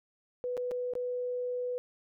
sine tone with dropouts, 495 Hz, B4, 4 cents sharp, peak -31 dBFS, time 0.44-1.78 s, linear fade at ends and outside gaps 0 ms, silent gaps 0.569-0.576 / 0.711-0.716 / 0.936-0.953 s, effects none

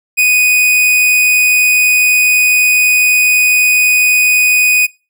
45% pulse tone, 2486 Hz, D#7, 2 cents flat, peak -7 dBFS, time 0.17-4.87 s, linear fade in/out 20 ms, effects noise-tail reverb RT60 0.3 s tail -24 dB re dry

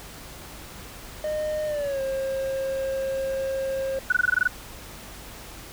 triangle tone with pitch glide, 612 to 535.9 Hz, D#5 to C5, -29 to +41 cents, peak -23 dBFS, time 1.24-3.99 s, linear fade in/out 2 ms, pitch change -230 cents, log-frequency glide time 1.66-2.01 s
sine tone bursts, 1480 Hz, F#6, in tune, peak -16 dBFS, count 9, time 4.1-4.476 s, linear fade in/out 5 ms, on 24 ms, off 20 ms
effects added 50 Hz sine -47 dBFS peak until 5.72 s + pink hiss -42 dBFS RMS until 5.72 s

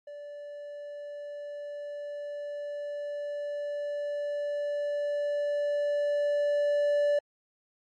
triangle tone with level ramp, 582 Hz, D5, 16 cents flat, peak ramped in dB -38 to -20 dBFS, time 0.07-7.19 s, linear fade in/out 5 ms, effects MP3 48 kbps

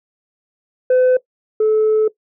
sine tone pair in turn, 508 / 433.3 Hz, B4 / A4, +49 / -27 cents, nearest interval minor third, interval 276 cents, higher first, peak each -7 / -9 dBFS, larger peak first, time 0.9-1.17 / 1.6-2.08 s, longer second, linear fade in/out 5 ms, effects noise-tail reverb RT60 0.1 s tail -19 dB re dry + tanh soft clip ceiling -9 dBFS

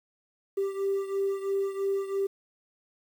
triangle beating tone pair, 392 / 395 Hz, G4 / G4, 0 / +13 cents, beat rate 3 Hz, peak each -25 / -29 dBFS, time 0.57-2.27 s, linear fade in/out 10 ms, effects tanh soft clip ceiling -21 dBFS + 9-bit

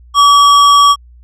sine tone with sample-and-hold, 1146 Hz, D6, 43 cents flat, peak -3 dBFS, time 0.14-0.96 s, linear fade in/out 50 ms, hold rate 4410 Hz, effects added 60 Hz sine -37 dBFS peak until 1.23 s + low-pass 7000 Hz 12 dB/octave

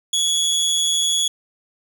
25% pulse tone with amplitude modulation, 3372 Hz, G#7, 26 cents sharp, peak -11 dBFS, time 0.13-1.28 s, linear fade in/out 5 ms, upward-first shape sine, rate 162 Hz, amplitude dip 50%, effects none

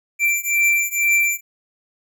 square beating tone pair, 2348 / 2350.1 Hz, D7 / D7, -1 / +1 cents, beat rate 2.1 Hz, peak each -19 / -20 dBFS, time 0.19-1.41 s, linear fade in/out 50 ms, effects none

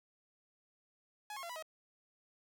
sawtooth tone with pitch steps, 841 / 1082 / 683 / 984 / 634 Hz, G#5 / C#6 / F5 / B5 / D#5, +22 / -42 / -39 / -7 / +32 cents, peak -39 dBFS, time 1.3-1.625 s, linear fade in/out 2 ms, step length 65 ms, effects none

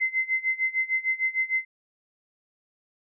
sine tone with tremolo, 2064 Hz, C7, 24 cents flat, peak -20 dBFS, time 0-1.65 s, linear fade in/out 20 ms, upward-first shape sine, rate 6.6 Hz, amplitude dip 90%, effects none

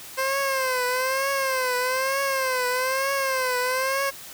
15% pulse tone with vibrato, 523.3 Hz, C5, in tune, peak -16 dBFS, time 0.17-4.11 s, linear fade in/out 20 ms, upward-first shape triangle, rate 1.1 Hz, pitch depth 100 cents each way, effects white hiss -41 dBFS RMS until 4.33 s

